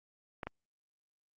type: clicks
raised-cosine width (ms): 0.5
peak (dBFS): -23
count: 2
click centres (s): 0.432 / 0.47
effects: Opus 48 kbps